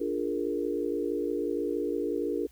sine chord, Bb dominant seventh, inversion first, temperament equal, 293.7 / 349.2 / 415.3 / 466.2 Hz, D4 / F4 / Ab4 / Bb4, 0 / 0 / 0 / 0 cents, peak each -33 dBFS, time 0-2.47 s, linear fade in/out 10 ms, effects added 60 Hz sine -55 dBFS peak until 2.51 s + white hiss -63 dBFS RMS until 2.51 s

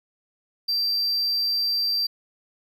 triangle tone, 4699 Hz, D8, in tune, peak -20 dBFS, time 0.68-2.07 s, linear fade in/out 10 ms, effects none

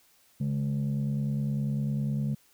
sine tone pair together, 141.32 / 211.3 Hz, C#3 / G#3, +34 / +30 cents, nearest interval perfect fifth, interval 696 cents, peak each -26 / -29 dBFS, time 0.4-2.35 s, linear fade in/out 10 ms, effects tanh soft clip ceiling -23 dBFS + white hiss -63 dBFS RMS until 2.53 s

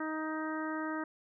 harmonic tone, 313.1 Hz, D#4, 11 cents sharp, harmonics 1 / 2 / 3 / 4 / 5 / 6, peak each -36 / -43 / -43 / -42 / -43 / -46 dBFS, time 0-1.04 s, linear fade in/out 5 ms, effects none

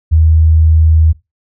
sine tone, 79.6 Hz, D#2, 40 cents sharp, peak -5 dBFS, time 0.11-1.13 s, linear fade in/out 20 ms, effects noise-tail reverb RT60 0.2 s tail -18 dB re dry

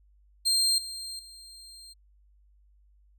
30% pulse tone with level steps, 4186 Hz, C8, in tune, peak -19 / -33 / -43 dBFS, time 0.45-1.94 s, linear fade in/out 20 ms, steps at 0.78 / 1.19 s, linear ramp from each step 2 ms, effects added 50 Hz sine -58 dBFS peak until 3.18 s

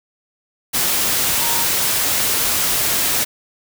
sine tone in noise, 932.3 Hz, A#5, in tune, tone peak -26 dBFS, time 1.4-1.65 s, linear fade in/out 20 ms, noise white, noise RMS -18 dBFS, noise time 0.73-3.25 s, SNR -11 dB, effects none

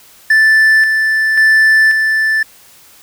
triangle tone with tremolo, 1760 Hz, A6, in tune, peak -4 dBFS, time 0.3-2.43 s, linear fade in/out 5 ms, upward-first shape square, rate 0.93 Hz, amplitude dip 40%, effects white hiss -43 dBFS RMS until 3.02 s

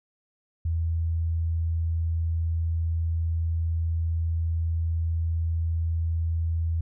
sine tone, 82.41 Hz, E2, in tune, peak -23 dBFS, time 0.65-6.81 s, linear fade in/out 5 ms, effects none

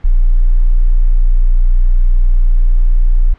sine tone, 29.78 Hz, A#0, 38 cents sharp, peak -5 dBFS, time 0.04-3.34 s, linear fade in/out 10 ms, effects pink hiss -45 dBFS RMS until 3.38 s + low-pass 2000 Hz 12 dB/octave

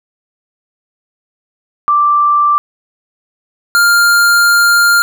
sine / square tone pair in turn, 1174.7 / 1401.4 Hz, D6 / F6, 0 / +6 cents, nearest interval minor third, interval 306 cents, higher second, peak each -7 dBFS, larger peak neither, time 1.88-2.58 / 3.75-5.02 s, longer second, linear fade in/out 0 ms, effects none

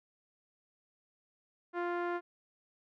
sawtooth tone with low-pass filter, 349.2 Hz, F4, in tune, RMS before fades -35 dBFS, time 1.73-2.21 s, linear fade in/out 50 ms, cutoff 1500 Hz, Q 1.6, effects none

